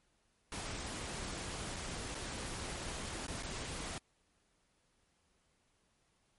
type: noise with dropouts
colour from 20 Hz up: pink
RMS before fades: -42 dBFS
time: 0.52-3.98 s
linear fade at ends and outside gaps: 1 ms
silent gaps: 1.761-1.765 / 2.147-2.151 / 3.266-3.281 / 3.425-3.432 s
effects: pink hiss -75 dBFS RMS until 6.38 s + MP3 48 kbps